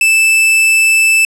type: tone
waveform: 45% pulse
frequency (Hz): 2637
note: E7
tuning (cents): 0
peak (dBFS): -7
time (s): 0.01-1.25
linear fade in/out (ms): 2
effects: low-pass 12000 Hz 12 dB/octave